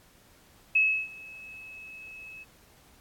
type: tone with ADSR envelope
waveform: sine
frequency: 2582 Hz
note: E7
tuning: 37 cents flat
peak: -18 dBFS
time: 0.75-2.45 s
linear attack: 8 ms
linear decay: 320 ms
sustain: -24 dB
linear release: 29 ms
effects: pink hiss -59 dBFS RMS until 3 s + AAC 64 kbps